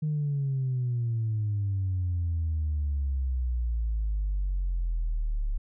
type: exponential sweep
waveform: sine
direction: down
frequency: 154.8 to 35.02 Hz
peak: -24 dBFS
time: 0.02-5.58 s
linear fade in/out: 10 ms
effects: tanh soft clip ceiling -22 dBFS